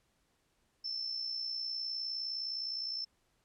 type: tone with amplitude modulation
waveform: sine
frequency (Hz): 5320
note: E8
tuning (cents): +15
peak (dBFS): -33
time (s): 0.84-3.05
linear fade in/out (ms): 10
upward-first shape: sine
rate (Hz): 59.7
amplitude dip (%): 50
effects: pink hiss -75 dBFS RMS until 3.44 s + low-pass 11000 Hz 12 dB/octave